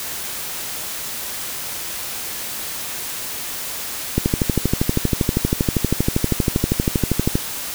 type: click train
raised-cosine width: 3 ms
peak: -3 dBFS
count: 41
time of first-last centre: 4.18-7.355 s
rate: 12.6 Hz
effects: white hiss -28 dBFS RMS until 7.74 s